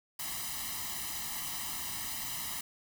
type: noise with comb filter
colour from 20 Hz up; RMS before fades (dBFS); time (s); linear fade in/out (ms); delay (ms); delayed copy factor
white; -38; 0.19-2.61; 5; 1; +0.9
effects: none